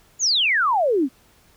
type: exponential sweep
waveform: sine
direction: down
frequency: 7170 to 242.9 Hz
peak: -16 dBFS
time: 0.19-1.09 s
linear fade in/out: 50 ms
effects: pink hiss -56 dBFS RMS until 1.56 s